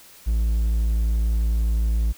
triangle tone, 55.8 Hz, A1, 25 cents sharp, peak -16 dBFS, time 0.26-2.13 s, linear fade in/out 20 ms, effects white hiss -48 dBFS RMS until 2.17 s

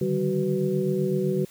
sine tone cluster, 144.4 / 152.3 / 192 / 374.7 / 496.5 Hz, D3 / D#3 / G3 / F#4 / B4, -29 / -37 / -36 / +22 / +9 cents, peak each -32 / -30 / -27 / -25 / -32 dBFS, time 0.01-1.45 s, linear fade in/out 5 ms, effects white hiss -52 dBFS RMS until 1.5 s

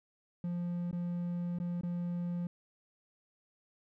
triangle tone with dropouts, 174.61 Hz, F3, in tune, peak -31 dBFS, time 0.44-2.47 s, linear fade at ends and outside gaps 2 ms, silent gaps 0.912-0.928 / 1.587-1.6 / 1.811-1.833 s, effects none

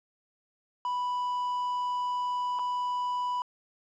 triangle tone with dropouts, 987.8 Hz, B5, in tune, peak -26 dBFS, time 0.85-3.42 s, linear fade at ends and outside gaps 1 ms, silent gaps 2.589-2.593 s, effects resampled to 16000 Hz + 10-bit

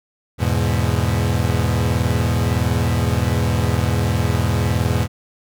35% pulse chord, E major, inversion none, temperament equal, 82.41 / 103.83 / 123.47 Hz, E2 / G#2 / B2, 0 / 0 / 0 cents, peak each -19 dBFS, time 0.38-5.08 s, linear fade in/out 50 ms, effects none

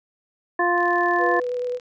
harmonic tone, 350 Hz, F4, 4 cents sharp, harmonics 1 / 2 / 3 / 5, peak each -23 / -23 / -23 / -23 dBFS, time 0.59-1.4 s, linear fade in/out 5 ms
click train, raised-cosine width 0.2 ms, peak -28 dBFS, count 41, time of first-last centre 0.78-1.798 s, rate 39.3 Hz
sine tone with vibrato, 493.9 Hz, B4, in tune, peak -23 dBFS, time 1.18-1.8 s, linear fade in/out 50 ms, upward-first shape square, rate 9.1 Hz, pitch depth 9 cents each way
effects none

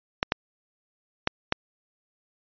clicks, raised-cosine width 0.3 ms, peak -5 dBFS, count 4, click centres 0.229 / 0.321 / 1.274 / 1.524 s, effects resampled to 11025 Hz

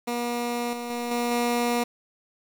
15% pulse tone with level steps, 239.6 Hz, A#3, 48 cents sharp, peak -20 / -25 / -22 / -18 / -16 dBFS, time 0.07-1.84 s, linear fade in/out 10 ms, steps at 0.73 / 0.9 / 1.11 / 1.31 s, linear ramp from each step 2 ms, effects 8-bit

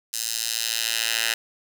10% pulse tone with high-pass filter sweep, 113.6 Hz, A#2, 44 cents flat, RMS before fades -26 dBFS, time 0.13-1.34 s, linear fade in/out 5 ms, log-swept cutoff 5900 to 2200 Hz, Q 1.1, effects none

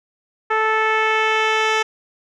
10% pulse tone with low-pass filter sweep, 437.9 Hz, A4, 8 cents flat, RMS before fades -18 dBFS, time 0.5-1.83 s, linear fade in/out 10 ms, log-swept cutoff 1600 to 4500 Hz, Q 1.3, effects none

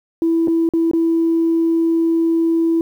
sine tone with dropouts, 330.2 Hz, E4, 3 cents sharp, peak -12 dBFS, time 0.22-2.81 s, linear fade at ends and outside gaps 1 ms, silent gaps 0.474-0.481 / 0.69-0.736 / 0.913-0.934 s, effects tanh soft clip ceiling -8 dBFS + 8-bit

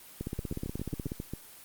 two click trains, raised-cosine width 3 ms, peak -21 / -22 dBFS, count 16 / 8, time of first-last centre 0.21-1.119 / 0.39-1.336 s, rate 16.5 / 7.4 Hz, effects white hiss -51 dBFS RMS until 1.64 s + Opus 24 kbps

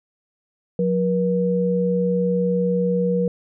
sine tone pair together, 179.98 / 480 Hz, F#3 / B4, -48 / -49 cents, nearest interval octave + perfect fourth, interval 1699 cents, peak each -20 dBFS, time 0.79-3.28 s, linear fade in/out 2 ms, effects none

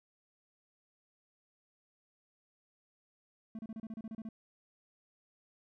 triangle tone bursts, 221.6 Hz, A3, 13 cents sharp, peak -38 dBFS, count 11, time 3.55-4.289 s, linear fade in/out 2 ms, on 39 ms, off 31 ms, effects none

